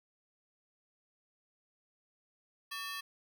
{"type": "ring-modulated tone", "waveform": "20% pulse", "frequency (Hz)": 1468, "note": "F#6", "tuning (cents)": -14, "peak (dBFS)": -31, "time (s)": [2.71, 3.01], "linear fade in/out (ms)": 10, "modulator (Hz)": 330, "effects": []}